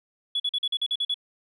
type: tone bursts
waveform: sine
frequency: 3394 Hz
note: G#7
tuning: 37 cents sharp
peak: -22 dBFS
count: 9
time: 0.35-1.143 s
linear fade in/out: 5 ms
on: 49 ms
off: 44 ms
effects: tanh soft clip ceiling -18 dBFS